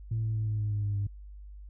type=tone with pitch steps; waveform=sine; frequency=111.9 / 110.23 / 108.59 / 106.97 / 105.38 / 103.81 / 102.26 / 100.73 Hz; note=A2 / A2 / A2 / A2 / G#2 / G#2 / G#2 / G2; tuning=+30 / +4 / -22 / -48 / +26 / 0 / -26 / +48 cents; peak=-26 dBFS; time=0.11-1.07 s; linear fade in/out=5 ms; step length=120 ms; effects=tanh soft clip ceiling -24 dBFS + added 50 Hz sine -43 dBFS peak until 1.69 s